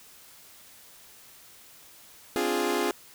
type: chord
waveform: sawtooth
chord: D half-diminished seventh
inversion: third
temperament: equal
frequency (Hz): 261.6 / 293.7 / 349.2 / 415.3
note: C4 / D4 / F4 / Ab4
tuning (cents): 0 / 0 / 0 / 0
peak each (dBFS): -29 / -30 / -25 / -25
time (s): 2.36-2.91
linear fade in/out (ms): 0
effects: white hiss -52 dBFS RMS until 3.14 s